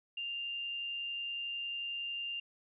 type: tone with amplitude modulation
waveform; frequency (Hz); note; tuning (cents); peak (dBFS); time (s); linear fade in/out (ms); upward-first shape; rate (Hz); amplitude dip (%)
sine; 2794; F7; 0; -35; 0.17-2.4; 5; sine; 131; 25
effects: none